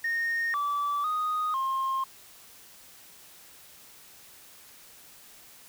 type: tone with pitch steps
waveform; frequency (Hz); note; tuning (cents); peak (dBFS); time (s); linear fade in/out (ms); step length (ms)
sine; 1846 / 1157 / 1243 / 1064; A#6 / D6 / D#6 / C6; -17 / -26 / -2 / +29; -24; 0.04-2.04; 5; 500
effects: tanh soft clip ceiling -24 dBFS + white hiss -52 dBFS RMS until 5.68 s